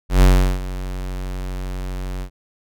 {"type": "tone with ADSR envelope", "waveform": "square", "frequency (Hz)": 46.25, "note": "F#1", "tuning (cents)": 0, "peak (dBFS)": -8, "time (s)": [0.09, 2.3], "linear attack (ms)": 130, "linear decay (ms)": 370, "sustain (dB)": -17, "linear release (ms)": 81, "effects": []}